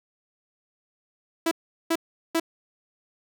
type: tone bursts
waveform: sawtooth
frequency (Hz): 329.6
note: E4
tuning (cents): 0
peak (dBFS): -17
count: 3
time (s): 1.46-2.399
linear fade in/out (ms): 5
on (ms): 53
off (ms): 390
effects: none